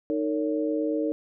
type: tone cluster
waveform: sine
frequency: 309.3 / 454.5 / 563 Hz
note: D#4 / A#4 / C#5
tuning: -10 / -44 / +27 cents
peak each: -26 / -29 / -31 dBFS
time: 0.1-1.12 s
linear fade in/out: 0 ms
effects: none